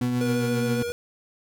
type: tone with tremolo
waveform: 40% pulse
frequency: 123.47 Hz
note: B2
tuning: in tune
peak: -24 dBFS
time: 0.01-0.83 s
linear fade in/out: 5 ms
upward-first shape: triangle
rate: 7.5 Hz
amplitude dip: 45%
type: tone with pitch glide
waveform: sine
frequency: 246.9 to 235.9 Hz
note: B3 to A#3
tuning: 0 to +21 cents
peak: -25 dBFS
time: 0.01-0.82 s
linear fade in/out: 2 ms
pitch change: -79 cents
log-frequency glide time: 0.25-0.63 s
type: tone with vibrato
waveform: square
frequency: 479.5 Hz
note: A#4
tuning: 49 cents sharp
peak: -28 dBFS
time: 0.21-0.92 s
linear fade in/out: 0 ms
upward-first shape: triangle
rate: 7.4 Hz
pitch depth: 20 cents each way
type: tone with exponential growth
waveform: sawtooth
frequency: 87.4 Hz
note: F2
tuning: 2 cents sharp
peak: -33 dBFS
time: 0.77-0.91 s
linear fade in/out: 0 ms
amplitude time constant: 29 ms
effects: none